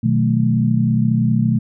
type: chord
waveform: sine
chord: B dominant seventh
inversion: none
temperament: equal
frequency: 123.47 / 155.56 / 185 / 220 Hz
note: B2 / D#3 / F#3 / A3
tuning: 0 / 0 / 0 / 0 cents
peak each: -17 / -21 / -22 / -17 dBFS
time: 0.03-1.59 s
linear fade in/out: 10 ms
effects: none